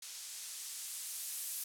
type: noise with low-pass filter sweep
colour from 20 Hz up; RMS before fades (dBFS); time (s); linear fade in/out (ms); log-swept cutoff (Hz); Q
violet; -44; 0.02-1.64; 5; 6100 to 12000; 0.8
effects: none